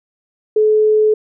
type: tone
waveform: sine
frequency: 429.4 Hz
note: A4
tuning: 42 cents flat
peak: -9 dBFS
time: 0.56-1.14 s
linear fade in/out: 5 ms
effects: none